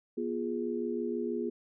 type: chord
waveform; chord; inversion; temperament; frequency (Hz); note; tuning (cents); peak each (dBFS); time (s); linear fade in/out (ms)
sine; F diminished; second; equal with one note detuned; 242 / 349.2 / 415.3; Cb4 / F4 / Ab4; -35 / 0 / 0; -35 / -35 / -35; 0.17-1.5; 10
effects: none